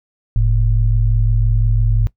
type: tone pair together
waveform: sine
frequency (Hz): 44.15 / 110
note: F1 / A2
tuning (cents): +20 / 0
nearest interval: octave + major third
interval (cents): 1580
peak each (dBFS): -13 / -15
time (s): 0.36-2.07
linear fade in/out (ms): 0
effects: noise-tail reverb RT60 0.1 s tail -19 dB re dry